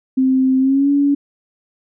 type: tone with pitch glide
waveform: sine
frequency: 261.6 to 283.6 Hz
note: C4 to C#4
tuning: 0 to +40 cents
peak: -11 dBFS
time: 0.17-1.15 s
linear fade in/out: 10 ms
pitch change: +140 cents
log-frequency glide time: 0.59-0.9 s
effects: none